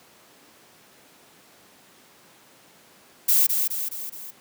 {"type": "noise with echo", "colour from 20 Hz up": "violet", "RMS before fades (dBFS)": -18, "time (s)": [3.28, 3.47], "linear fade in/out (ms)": 10, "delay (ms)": 210, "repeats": 4, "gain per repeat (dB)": -5, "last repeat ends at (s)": 4.31, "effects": ["pink hiss -53 dBFS RMS until 4.4 s", "high-pass 200 Hz 12 dB/octave"]}